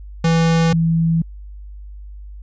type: tone pair in turn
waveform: square / sine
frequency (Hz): 164.81 / 164.81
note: E3 / E3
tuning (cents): 0 / 0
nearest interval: unison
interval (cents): 0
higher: neither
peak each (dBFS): -13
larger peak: neither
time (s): 0.24-0.73 / 0.73-1.22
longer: neither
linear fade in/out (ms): 5
effects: added 50 Hz sine -32 dBFS peak until 2.42 s + resampled to 16000 Hz